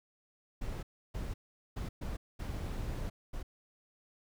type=noise bursts at uneven times; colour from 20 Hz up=brown; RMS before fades=-38 dBFS; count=6; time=0.61-0.83 / 1.14-1.34 / 1.76-1.89 / 2.01-2.17 / 2.39-3.1 / 3.33-3.43 s; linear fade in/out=10 ms; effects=none